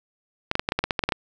clicks, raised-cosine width 0.3 ms, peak -6 dBFS, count 12, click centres 0.514 / 0.554 / 0.595 / 0.689 / 0.721 / 0.79 / 0.84 / 0.908 / 0.992 / 1.038 / 1.09 / 1.122 s, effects none

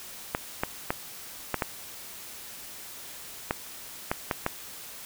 clicks, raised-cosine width 0.5 ms, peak -10 dBFS, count 9, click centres 0.349 / 0.635 / 0.905 / 1.543 / 1.622 / 3.509 / 4.115 / 4.312 / 4.464 s, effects white hiss -43 dBFS RMS until 5.05 s

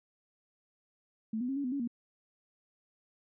sine tone with pitch steps, 220.4 / 247.7 / 270.3 / 282.7 / 250.3 / 281.1 / 237.3 Hz, A3 / B3 / C#4 / C#4 / B3 / C#4 / A#3, +3 / +5 / -44 / +34 / +23 / +24 / +31 cents, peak -31 dBFS, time 1.33-1.876 s, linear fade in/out 5 ms, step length 78 ms, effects none

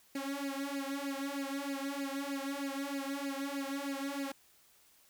sawtooth tone with flanger, 277.2 Hz, C#4, in tune, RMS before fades -38 dBFS, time 0.15-4.32 s, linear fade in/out 5 ms, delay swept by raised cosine 0.42 to 3.12 ms, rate 3.2 Hz, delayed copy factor +0.95, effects white hiss -65 dBFS RMS until 5.09 s

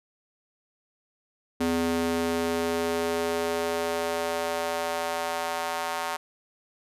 square tone with high-pass filter sweep, 83.5 Hz, E2, 23 cents sharp, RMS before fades -28 dBFS, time 1.6-6.17 s, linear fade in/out 10 ms, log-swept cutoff 270 to 860 Hz, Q 1.9, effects resampled to 32000 Hz

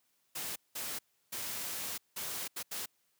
white noise bursts at uneven times, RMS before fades -39 dBFS, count 6, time 0.35-0.56 / 0.75-0.99 / 1.32-1.98 / 2.16-2.48 / 2.56-2.63 / 2.71-2.86 s, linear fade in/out 10 ms, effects white hiss -75 dBFS RMS until 3.19 s + high-pass 80 Hz 12 dB/octave

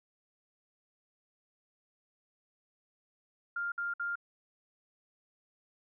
sine tone bursts, 1400 Hz, F6, 4 cents sharp, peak -32 dBFS, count 3, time 3.56-4.156 s, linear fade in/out 5 ms, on 160 ms, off 58 ms, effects none

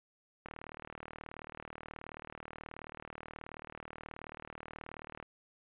click train, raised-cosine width 0.5 ms, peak -29 dBFS, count 185, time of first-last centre 0.46-5.227 s, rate 38.6 Hz, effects resampled to 8000 Hz

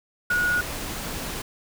sine tone in noise, 1451 Hz, F#6, 34 cents flat, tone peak -20 dBFS, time 0.3-0.61 s, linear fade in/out 5 ms, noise pink, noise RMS -32 dBFS, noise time 0.3-1.42 s, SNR +9 dB, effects none

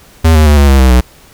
square tone with pitch steps, 80.9 / 77.38 / 74.01 / 70.79 / 67.71 / 64.77 / 61.95 Hz, E2 / D#2 / D2 / C#2 / C#2 / C2 / B1, -32 / -9 / +14 / +37 / -40 / -17 / +6 cents, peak -4 dBFS, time 0.24-1.01 s, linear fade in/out 10 ms, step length 110 ms, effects pink hiss -41 dBFS RMS until 1.33 s

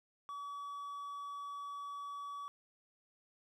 triangle tone, 1140 Hz, C#6, 48 cents sharp, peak -40 dBFS, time 0.29-2.48 s, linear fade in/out 0 ms, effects none

